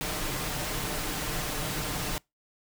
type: noise with comb filter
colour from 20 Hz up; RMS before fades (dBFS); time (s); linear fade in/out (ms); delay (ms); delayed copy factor
pink; -32; 0.01-2.18; 0; 6.6; +0.5
effects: noise-tail reverb RT60 0.2 s tail -25 dB re dry